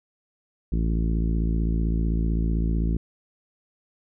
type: harmonic tone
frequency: 55.7 Hz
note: A1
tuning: 22 cents sharp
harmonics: 1 / 2 / 3 / 4 / 5 / 6 / 7 / 8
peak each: -22 / -33 / -28 / -33 / -35 / -37 / -44 / -48 dBFS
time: 0.72-2.97 s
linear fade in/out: 5 ms
effects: none